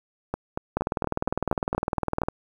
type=two click trains; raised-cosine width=1 ms; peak=-10 / -13 dBFS; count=31 / 9; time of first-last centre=0.77-2.285 / 0.34-2.218 s; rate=19.8 / 4.26 Hz; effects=8-bit